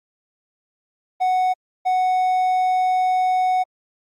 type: tone pair in turn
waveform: triangle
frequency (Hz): 740 / 740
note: F#5 / F#5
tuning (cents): 0 / 0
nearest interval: unison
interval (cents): 0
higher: neither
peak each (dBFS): -14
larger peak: neither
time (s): 1.2-1.54 / 1.85-3.64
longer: second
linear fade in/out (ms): 20
effects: Opus 32 kbps